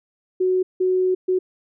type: tone bursts at uneven times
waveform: sine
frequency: 370 Hz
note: F#4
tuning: in tune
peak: -16 dBFS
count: 3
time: 0.4-0.63 / 0.8-1.15 / 1.28-1.39 s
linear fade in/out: 10 ms
effects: none